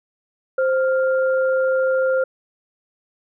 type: tone pair together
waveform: sine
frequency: 523.3 / 1397 Hz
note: C5 / F6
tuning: 0 / 0 cents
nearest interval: octave + perfect fourth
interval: 1700 cents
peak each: -16 / -25 dBFS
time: 0.58-2.24 s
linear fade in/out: 5 ms
effects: none